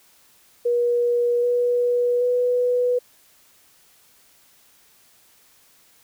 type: tone with pitch steps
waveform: sine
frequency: 480.4 / 486.5 / 492.8 Hz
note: B4 / B4 / B4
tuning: -48 / -26 / -4 cents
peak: -17 dBFS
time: 0.65-2.99 s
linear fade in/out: 10 ms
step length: 780 ms
effects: white hiss -56 dBFS RMS until 6.03 s